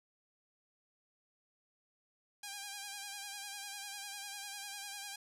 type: tone with vibrato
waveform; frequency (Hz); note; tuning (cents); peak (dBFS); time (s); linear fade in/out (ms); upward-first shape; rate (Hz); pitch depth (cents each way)
5% pulse; 805; G5; +46; -31; 2.43-5.16; 5; sine; 10; 46
effects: none